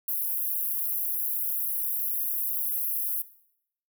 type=high-pass noise; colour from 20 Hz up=pink; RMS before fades=-29 dBFS; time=0.08-3.22 s; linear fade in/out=5 ms; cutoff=11000 Hz; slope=96 dB/octave; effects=noise-tail reverb RT60 0.7 s tail -17 dB re dry